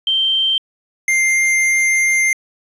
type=tone pair in turn; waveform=sine / square; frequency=3136 / 2101 Hz; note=G7 / C7; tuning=0 / +7 cents; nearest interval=perfect fifth; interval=693 cents; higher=first; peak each=-13 dBFS; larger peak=neither; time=0.07-0.58 / 1.08-2.33 s; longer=second; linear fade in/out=2 ms; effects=resampled to 24000 Hz + 8-bit